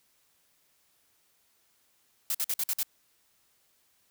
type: noise bursts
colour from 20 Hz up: blue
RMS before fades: -29 dBFS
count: 6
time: 2.3-2.831 s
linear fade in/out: 2 ms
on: 46 ms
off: 51 ms
effects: white hiss -69 dBFS RMS until 4.1 s